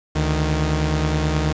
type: tone pair together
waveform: sawtooth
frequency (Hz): 72.82 / 155.1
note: D2 / D#3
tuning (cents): -14 / -5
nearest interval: octave + minor second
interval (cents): 1309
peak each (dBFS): -17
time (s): 0.15-1.53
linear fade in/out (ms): 10
effects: resampled to 16000 Hz + 7-bit